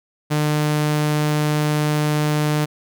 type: tone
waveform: sawtooth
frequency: 150.5 Hz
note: D3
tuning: 43 cents sharp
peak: -13 dBFS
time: 0.3-2.66 s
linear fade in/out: 20 ms
effects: none